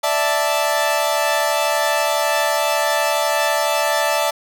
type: chord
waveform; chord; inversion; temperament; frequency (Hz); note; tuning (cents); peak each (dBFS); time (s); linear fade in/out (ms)
sawtooth; D suspended second; none; equal; 587.3 / 659.3 / 880; D5 / E5 / A5; 0 / 0 / 0; -17; 0.03-4.31; 10
effects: none